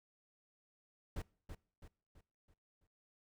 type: noise with echo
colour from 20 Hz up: brown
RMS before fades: -41 dBFS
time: 1.16-1.22 s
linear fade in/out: 5 ms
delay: 330 ms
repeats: 5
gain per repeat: -7 dB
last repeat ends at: 2.87 s
effects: noise-tail reverb RT60 0.5 s tail -23 dB re dry